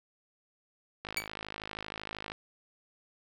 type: click train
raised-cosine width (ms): 0.3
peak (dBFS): -22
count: 68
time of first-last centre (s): 1.05-2.319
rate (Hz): 52.8
type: tone with exponential decay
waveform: sawtooth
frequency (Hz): 2286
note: D7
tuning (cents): -47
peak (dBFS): -22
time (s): 1.17-1.27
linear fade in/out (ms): 0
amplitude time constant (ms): 20
effects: none